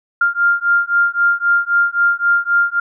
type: beating tone pair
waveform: sine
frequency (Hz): 1396.9 / 1400.7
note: F6 / F6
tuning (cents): 0 / +5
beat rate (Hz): 3.8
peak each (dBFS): -15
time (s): 0.21-2.8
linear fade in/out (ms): 5
effects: none